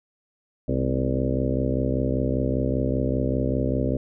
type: harmonic tone with a mistuned harmonic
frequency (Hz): 65.1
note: C2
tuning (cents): -8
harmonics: 1 / 2 / 3 / 4 / 5 / 6 / 7 / 8 / 9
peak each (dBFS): -28 / -27 / -33 / -27 / -32 / -33 / -32 / -32 / -32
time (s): 0.68-3.97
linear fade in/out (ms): 5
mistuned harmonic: 3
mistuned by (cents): +96
effects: none

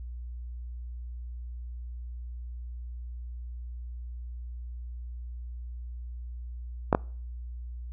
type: clicks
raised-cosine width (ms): 1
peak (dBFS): -6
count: 2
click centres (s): 6.928 / 6.949
effects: noise-tail reverb RT60 0.5 s tail -26 dB re dry + added 60 Hz sine -36 dBFS peak until 7.92 s

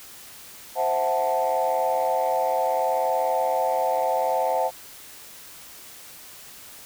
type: chord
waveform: sine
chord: F# half-diminished seventh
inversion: second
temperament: equal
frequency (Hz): 523.3 / 659.3 / 740 / 880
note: C5 / E5 / F#5 / A5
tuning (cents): 0 / 0 / 0 / 0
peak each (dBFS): -25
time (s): 0.75-4.71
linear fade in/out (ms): 50
effects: tanh soft clip ceiling -14 dBFS + white hiss -44 dBFS RMS until 6.85 s

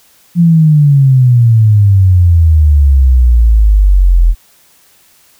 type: exponential sweep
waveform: sine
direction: down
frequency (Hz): 174.61 to 40.76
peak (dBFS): -3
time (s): 0.35-4.35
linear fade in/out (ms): 50
effects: white hiss -47 dBFS RMS until 5.39 s

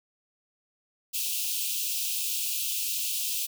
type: high-pass noise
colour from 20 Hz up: white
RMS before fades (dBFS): -30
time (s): 1.13-3.47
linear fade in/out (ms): 20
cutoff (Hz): 2500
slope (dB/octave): 96
effects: none

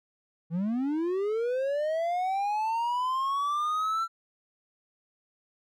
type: linear sweep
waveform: triangle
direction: up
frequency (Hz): 157.3 to 1358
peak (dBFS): -24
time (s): 0.5-4.08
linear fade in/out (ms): 50
effects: none

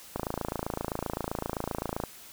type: click train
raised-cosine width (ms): 1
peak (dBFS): -16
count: 53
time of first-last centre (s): 0.16-2.037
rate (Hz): 27.7
effects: white hiss -49 dBFS RMS until 2.32 s

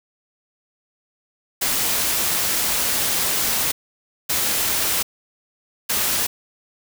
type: noise bursts at uneven times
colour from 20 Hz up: white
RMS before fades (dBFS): -21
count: 3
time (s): 1.61-3.72 / 4.29-5.03 / 5.89-6.27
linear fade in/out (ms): 10
effects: none

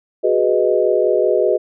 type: chord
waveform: sine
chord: G# minor seventh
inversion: third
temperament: equal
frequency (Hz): 370 / 415.3 / 493.9 / 622.3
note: F#4 / G#4 / B4 / D#5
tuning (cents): 0 / 0 / 0 / 0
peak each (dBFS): -18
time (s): 0.23-1.58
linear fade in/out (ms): 20
effects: none

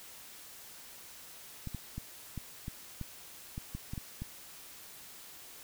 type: clicks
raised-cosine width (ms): 5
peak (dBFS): -26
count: 11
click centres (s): 1.673 / 1.747 / 1.98 / 2.377 / 2.681 / 3.013 / 3.579 / 3.75 / 3.935 / 3.978 / 4.22
effects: white hiss -51 dBFS RMS until 5.63 s

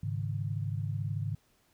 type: chord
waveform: sine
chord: Ab suspended fourth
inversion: none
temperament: equal with one note detuned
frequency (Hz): 103.83 / 137.16 / 155.56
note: Ab2 / Db3 / Eb3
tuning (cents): 0 / -18 / 0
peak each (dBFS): -33 / -36 / -38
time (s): 0.03-1.35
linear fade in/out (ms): 5
effects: pink hiss -69 dBFS RMS until 1.73 s

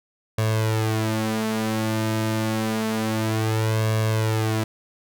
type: tone with flanger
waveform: sawtooth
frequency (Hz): 110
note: A2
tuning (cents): 0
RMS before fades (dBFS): -23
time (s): 0.38-4.64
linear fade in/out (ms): 5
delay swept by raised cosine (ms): 1.8 to 5.9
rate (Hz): 0.28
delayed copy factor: +0.8
effects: none

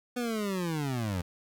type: linear sweep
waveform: 25% pulse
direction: down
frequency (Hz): 249.4 to 83.2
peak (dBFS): -26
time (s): 0.16-1.22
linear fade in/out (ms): 10
effects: 10-bit

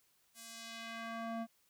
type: tone with band-pass filter sweep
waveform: square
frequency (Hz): 228.2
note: A#3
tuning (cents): -37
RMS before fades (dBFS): -44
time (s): 0.34-1.47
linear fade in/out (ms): 50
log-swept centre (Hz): 11000 to 500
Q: 0.88
effects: white hiss -73 dBFS RMS until 1.69 s

